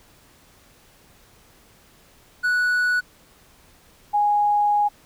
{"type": "tone pair in turn", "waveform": ["triangle", "sine"], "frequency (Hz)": [1474, 827.3], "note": ["F#6", "G#5"], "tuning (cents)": [-7, -7], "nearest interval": "minor seventh", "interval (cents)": 1000, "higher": "first", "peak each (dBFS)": -16, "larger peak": "neither", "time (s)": [[2.43, 3.01], [4.13, 4.89]], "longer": "second", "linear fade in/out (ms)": 20, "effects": ["pink hiss -54 dBFS RMS until 5.05 s"]}